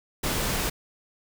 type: noise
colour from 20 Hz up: pink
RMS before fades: -27 dBFS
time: 0.23-0.7 s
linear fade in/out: 10 ms
effects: none